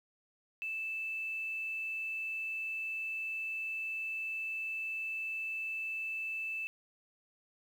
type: tone with quantisation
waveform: sine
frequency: 2637 Hz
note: E7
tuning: in tune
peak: -35 dBFS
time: 0.62-6.67 s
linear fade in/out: 0 ms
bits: 10
effects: none